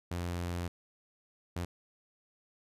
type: tone bursts at uneven times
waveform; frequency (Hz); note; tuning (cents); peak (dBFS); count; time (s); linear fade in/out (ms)
sawtooth; 87.31; F2; 0; -30; 2; 0.11-0.68 / 1.56-1.65; 5
effects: resampled to 32000 Hz